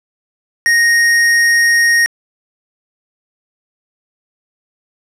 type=tone; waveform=square; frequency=1864.7 Hz; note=A#6; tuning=in tune; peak=-9 dBFS; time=0.66-2.06 s; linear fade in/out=0 ms; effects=low-pass 10000 Hz 12 dB/octave + 7-bit